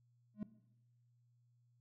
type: tone with exponential growth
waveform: triangle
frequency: 210 Hz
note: G#3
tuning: 19 cents sharp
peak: -33 dBFS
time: 0.34-0.43 s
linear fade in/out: 2 ms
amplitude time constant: 19 ms
effects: noise-tail reverb RT60 0.9 s tail -17 dB re dry + added 120 Hz sine -70 dBFS peak until 1.8 s